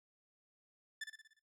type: tone with echo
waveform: sawtooth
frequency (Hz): 1755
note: A6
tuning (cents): -5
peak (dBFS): -36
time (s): 1.01-1.04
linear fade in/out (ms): 5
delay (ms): 59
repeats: 6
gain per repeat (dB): -5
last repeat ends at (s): 1.394
effects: noise-tail reverb RT60 0.2 s tail -17 dB re dry + low-pass 8000 Hz 12 dB/octave